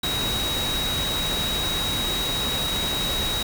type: tone in noise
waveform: sine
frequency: 3818 Hz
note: A#7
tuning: 41 cents sharp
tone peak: -25 dBFS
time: 0.03-3.43 s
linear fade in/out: 5 ms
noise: pink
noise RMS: -28 dBFS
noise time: 0.03-3.43 s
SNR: 0 dB
effects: none